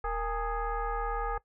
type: tone with frequency modulation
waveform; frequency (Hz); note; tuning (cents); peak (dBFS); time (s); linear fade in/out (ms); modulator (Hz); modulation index
sine; 388; G4; -18; -29; 0.04-1.38; 5; 427; 2.4
effects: noise-tail reverb RT60 0.1 s tail -19 dB re dry